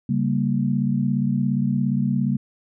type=chord; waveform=sine; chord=G diminished; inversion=second; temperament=equal; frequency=138.59 / 196 / 233.1 Hz; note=Db3 / G3 / Bb3; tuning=0 / 0 / 0 cents; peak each=-23 dBFS; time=0.09-2.37 s; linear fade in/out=5 ms; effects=none